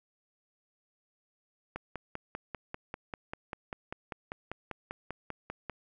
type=click train; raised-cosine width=0.5 ms; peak=-22 dBFS; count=21; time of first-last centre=1.76-5.697 s; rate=5.08 Hz; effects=none